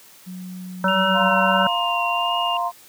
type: tone with pitch glide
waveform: sine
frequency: 183.2 to 182.04 Hz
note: F#3 to F#3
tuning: -17 to -28 cents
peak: -31 dBFS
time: 0.26-1.33 s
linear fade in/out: 20 ms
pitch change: -11 cents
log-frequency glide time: 0.69-1.03 s
type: harmonic tone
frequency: 190 Hz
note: F#3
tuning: 46 cents sharp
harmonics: 1 / 3 / 5 / 7 / 8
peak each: -23 / -23 / -23 / -23 / -23 dBFS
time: 0.84-1.67 s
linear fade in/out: 2 ms
type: tone with vibrato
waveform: sine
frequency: 2800 Hz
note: F7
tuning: 4 cents sharp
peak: -24 dBFS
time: 0.88-2.57 s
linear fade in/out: 2 ms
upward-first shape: triangle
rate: 1.5 Hz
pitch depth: 30 cents each way
type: chord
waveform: sine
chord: F suspended fourth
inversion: none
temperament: equal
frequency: 698.5 / 932.3 / 1046.5 Hz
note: F5 / Bb5 / C6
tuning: 0 / 0 / 0 cents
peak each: -24 / -27 / -24 dBFS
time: 1.13-2.72 s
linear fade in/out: 50 ms
effects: white hiss -48 dBFS RMS until 2.88 s + high-pass 80 Hz 12 dB/octave